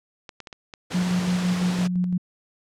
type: clicks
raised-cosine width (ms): 0.2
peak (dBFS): -21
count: 11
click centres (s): 0.292 / 0.403 / 0.472 / 0.528 / 0.738 / 1.109 / 1.254 / 1.308 / 1.388 / 1.45 / 1.486
type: high-pass noise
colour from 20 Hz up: pink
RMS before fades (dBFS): -32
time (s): 0.9-1.88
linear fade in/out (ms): 20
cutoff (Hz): 100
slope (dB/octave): 24
type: tone with tremolo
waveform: sine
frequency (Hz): 180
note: F#3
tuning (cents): -47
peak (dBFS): -19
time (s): 0.94-2.18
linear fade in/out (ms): 10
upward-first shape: square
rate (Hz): 5.9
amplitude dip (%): 35
effects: low-pass 7000 Hz 12 dB/octave